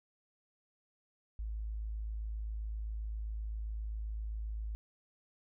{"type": "tone", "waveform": "sine", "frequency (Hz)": 53.8, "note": "A1", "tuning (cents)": -38, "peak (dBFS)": -36, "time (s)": [1.39, 4.75], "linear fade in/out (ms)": 0, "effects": []}